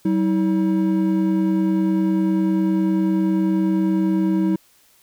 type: tone pair together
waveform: triangle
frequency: 189.98 / 320 Hz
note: F#3 / D#4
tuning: +46 / +49 cents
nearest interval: major sixth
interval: 903 cents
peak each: -17 dBFS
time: 0.05-4.56 s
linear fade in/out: 5 ms
effects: white hiss -56 dBFS RMS until 5.02 s